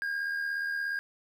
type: tone with amplitude modulation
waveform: triangle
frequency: 1620 Hz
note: G#6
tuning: 43 cents flat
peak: -26 dBFS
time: 0.02-0.99 s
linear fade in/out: 0 ms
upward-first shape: sine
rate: 77 Hz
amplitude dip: 45%
effects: none